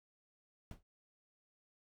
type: noise with exponential decay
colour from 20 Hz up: brown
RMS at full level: -42 dBFS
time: 0.71-0.83 s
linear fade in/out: 1 ms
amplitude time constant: 25 ms
effects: none